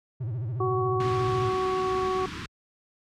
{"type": "tone with vibrato", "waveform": "triangle", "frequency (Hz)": 117.2, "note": "A#2", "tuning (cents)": 10, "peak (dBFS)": -26, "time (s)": [0.2, 1.5], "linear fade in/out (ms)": 10, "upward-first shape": "sine", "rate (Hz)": 14, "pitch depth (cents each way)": 210}
{"type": "harmonic tone", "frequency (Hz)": 373.8, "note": "F#4", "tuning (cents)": 18, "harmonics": [1, 2, 3], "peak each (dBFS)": [-26, -34, -29], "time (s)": [0.6, 2.26], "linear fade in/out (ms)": 5}
{"type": "band-stop noise", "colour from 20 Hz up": "pink", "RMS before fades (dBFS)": -35, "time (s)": [1, 2.46], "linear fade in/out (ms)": 2, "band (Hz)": [390, 1000], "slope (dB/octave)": 48}
{"effects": ["high-pass 60 Hz 12 dB/octave", "low-pass 4000 Hz 12 dB/octave"]}